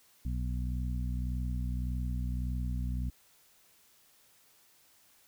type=harmonic tone; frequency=61.74 Hz; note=B1; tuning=in tune; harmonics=1 / 2 / 3 / 4; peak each=-32 / -38 / -42 / -44 dBFS; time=0.25-3.1 s; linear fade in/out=5 ms; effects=white hiss -64 dBFS RMS until 5.27 s